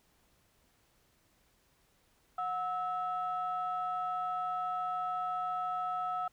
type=tone pair together; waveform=sine; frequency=729.3 / 1302 Hz; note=F#5 / E6; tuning=-25 / -22 cents; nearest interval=minor seventh; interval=1003 cents; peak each=-34 / -34 dBFS; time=2.38-6.28 s; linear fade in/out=5 ms; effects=tanh soft clip ceiling -26 dBFS + pink hiss -70 dBFS RMS until 6.32 s